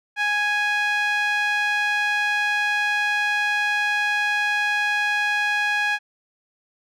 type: tone with band-pass filter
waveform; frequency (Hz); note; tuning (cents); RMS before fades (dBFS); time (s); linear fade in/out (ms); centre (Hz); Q
sawtooth; 830; G#5; -1; -22; 0.16-5.99; 50; 2000; 2.6
effects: none